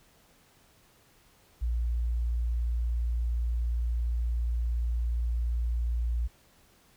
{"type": "tone", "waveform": "sine", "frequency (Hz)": 58.6, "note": "A#1", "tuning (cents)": 10, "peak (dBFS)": -25, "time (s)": [1.61, 6.28], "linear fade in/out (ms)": 20, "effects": ["tanh soft clip ceiling -21 dBFS", "pink hiss -62 dBFS RMS until 6.96 s"]}